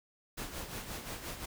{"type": "noise with tremolo", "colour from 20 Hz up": "pink", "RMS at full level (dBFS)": -40, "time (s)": [0.37, 1.46], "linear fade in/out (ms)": 10, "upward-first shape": "sine", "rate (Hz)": 5.7, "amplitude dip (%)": 55, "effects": []}